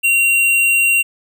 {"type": "tone with hard clipping", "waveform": "sine", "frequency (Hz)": 2754, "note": "F7", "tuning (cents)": -25, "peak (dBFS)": -12, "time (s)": [0.03, 1.03], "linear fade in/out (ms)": 20, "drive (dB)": 15, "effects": []}